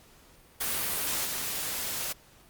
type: noise with level steps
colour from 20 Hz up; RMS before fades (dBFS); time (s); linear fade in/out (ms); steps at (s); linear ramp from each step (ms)
white; -30 / -33; 0.6-2.13; 10; 1.25; 2
effects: pink hiss -57 dBFS RMS until 2.49 s + Opus 48 kbps